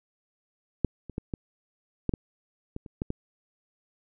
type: clicks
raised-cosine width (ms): 3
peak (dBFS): -9 / -26 / -18 / -18 / -12 / -14 / -22 / -30 / -16 / -17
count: 10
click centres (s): 0.847 / 1.097 / 1.181 / 1.338 / 2.093 / 2.138 / 2.764 / 2.862 / 3.019 / 3.104
effects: none